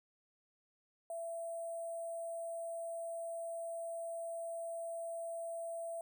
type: tone with sample-and-hold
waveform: sine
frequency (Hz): 670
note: E5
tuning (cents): +28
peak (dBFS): -39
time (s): 1.1-6.01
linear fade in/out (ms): 2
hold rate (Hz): 8820
effects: none